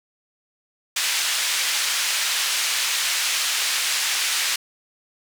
pink band-pass noise, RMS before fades -23 dBFS, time 0.96-4.56 s, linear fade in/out 5 ms, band 2100 to 9000 Hz, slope 12 dB/octave, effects none

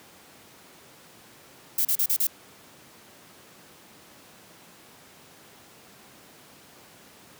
violet noise bursts, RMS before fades -23 dBFS, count 5, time 1.78-2.27 s, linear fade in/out 5 ms, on 70 ms, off 35 ms, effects pink hiss -51 dBFS RMS until 7.39 s + high-pass 150 Hz 12 dB/octave

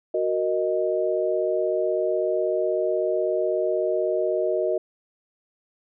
sine chord, D# minor, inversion first, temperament equal, 370 / 466.2 / 622.3 Hz, F#4 / A#4 / D#5, 0 / 0 / 0 cents, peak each -25 / -27 / -24 dBFS, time 0.14-4.78 s, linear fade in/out 5 ms, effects none

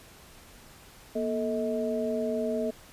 sine tone cluster, 238.1 / 440.5 / 636 Hz, A#3 / A4 / D#5, +37 / +2 / +38 cents, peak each -31 dBFS, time 1.15-2.71 s, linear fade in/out 10 ms, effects pink hiss -52 dBFS RMS until 2.92 s + resampled to 32000 Hz

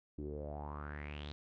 sawtooth tone with low-pass filter sweep, 73.6 Hz, D2, 4 cents sharp, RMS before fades -44 dBFS, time 0.18-1.32 s, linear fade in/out 0 ms, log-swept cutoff 310 to 4000 Hz, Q 6.4, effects none

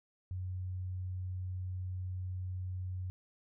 sine tone, 92 Hz, F#2, 9 cents flat, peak -36 dBFS, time 0.31-3.1 s, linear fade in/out 0 ms, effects none

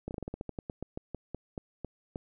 slowing click train, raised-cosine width 2 ms, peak -23 dBFS, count 18, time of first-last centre 0.08-2.159 s, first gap 29 ms, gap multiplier 1.16, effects none

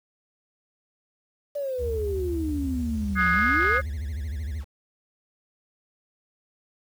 sine exponential two-way sweep, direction down then up, 587.3 to 171.1 to 553 Hz, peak -26 dBFS, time 1.55-3.81 s, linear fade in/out 10 ms, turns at 3.32 s
triangle tone with vibrato, 74.2 Hz, D2, 18 cents sharp, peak -26 dBFS, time 1.78-4.65 s, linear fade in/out 50 ms, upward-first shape sine, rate 13 Hz, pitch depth 220 cents each way
sine chord, Ab dominant seventh, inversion second, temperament equal with one note detuned, 1244.5 / 1480 / 1661.2 / 2120 Hz, Eb6 / Gb6 / Ab6 / C7, 0 / 0 / 0 / +22 cents, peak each -23 / -24 / -24 / -25 dBFS, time 3.15-3.82 s, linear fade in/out 50 ms
effects tanh soft clip ceiling -12 dBFS + 8-bit

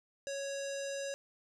square tone with low-pass filter, 554.4 Hz, C#5, in tune, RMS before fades -39 dBFS, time 0.27-1.14 s, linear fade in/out 0 ms, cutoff 6900 Hz, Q 3.2, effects none

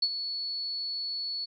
sine tone with ADSR envelope, 4413 Hz, C#8, 9 cents flat, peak -21 dBFS, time 0.02-1.46 s, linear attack 7 ms, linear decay 55 ms, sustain -10 dB, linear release 21 ms, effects none

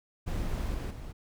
brown noise with level steps, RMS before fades -32 / -34 / -41 dBFS, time 0.26-1.13 s, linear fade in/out 20 ms, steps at 0.74 / 0.9 s, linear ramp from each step 10 ms, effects none

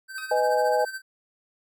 square tone with tremolo, 1550 Hz, G6, 20 cents flat, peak -31 dBFS, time 0.08-1.02 s, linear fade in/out 50 ms, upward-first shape sine, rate 14 Hz, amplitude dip 65%
20% pulse tone with exponential decay, 1267 Hz, D#6, 31 cents sharp, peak -31 dBFS, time 0.18-0.49 s, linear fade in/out 1 ms, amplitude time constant 67 ms
sine chord, G# minor, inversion first, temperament equal with one note detuned, 499.9 / 622.3 / 830.6 Hz, B4 / D#5 / G#5, +21 / 0 / 0 cents, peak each -24 dBFS, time 0.31-0.85 s, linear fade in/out 5 ms
effects none

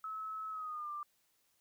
sine tone with pitch glide, 1294 to 1186.6 Hz, E6 to D6, -32 to +18 cents, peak -39 dBFS, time 0.04-1.03 s, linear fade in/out 2 ms, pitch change -150 cents, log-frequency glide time 0.5-0.91 s, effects white hiss -75 dBFS RMS until 1.6 s

